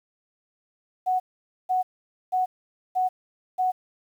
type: tone bursts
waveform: sine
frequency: 740 Hz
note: F#5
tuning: in tune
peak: -20 dBFS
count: 5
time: 1.06-3.72 s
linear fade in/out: 20 ms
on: 140 ms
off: 490 ms
effects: 9-bit